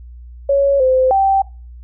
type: tone with pitch steps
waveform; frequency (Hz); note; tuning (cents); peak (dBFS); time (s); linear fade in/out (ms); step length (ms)
sine; 557 / 517 / 779; C#5 / C5 / G5; +8 / -21 / -11; -10; 0.49-1.42; 5; 310
effects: noise-tail reverb RT60 0.3 s tail -21 dB re dry + added 60 Hz sine -33 dBFS peak until 1.83 s